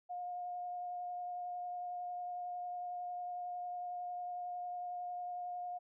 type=tone with vibrato; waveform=sine; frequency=714 Hz; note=F5; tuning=38 cents sharp; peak=-39 dBFS; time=0.09-5.79 s; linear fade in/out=20 ms; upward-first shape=triangle; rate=11 Hz; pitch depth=12 cents each way; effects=none